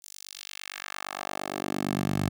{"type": "tone with high-pass filter sweep", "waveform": "10% pulse", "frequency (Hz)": 48.75, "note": "G1", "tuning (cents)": -9, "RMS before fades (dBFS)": -33, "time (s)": [0.02, 2.29], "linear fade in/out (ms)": 10, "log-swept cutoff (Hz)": [7600, 100], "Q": 1.3, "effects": []}